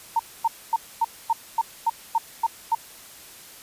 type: tone bursts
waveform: sine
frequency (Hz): 914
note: A#5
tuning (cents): -34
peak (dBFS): -17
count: 10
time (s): 0.16-2.75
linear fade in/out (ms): 5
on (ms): 34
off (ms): 250
effects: white hiss -45 dBFS RMS until 3.62 s + resampled to 32000 Hz